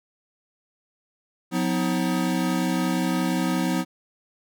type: tone cluster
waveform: square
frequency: 180 / 251.4 / 317.1 Hz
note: F#3 / B3 / D#4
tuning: -47 / +31 / +33 cents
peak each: -26 / -27 / -28 dBFS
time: 1.51-3.85 s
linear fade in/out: 50 ms
effects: none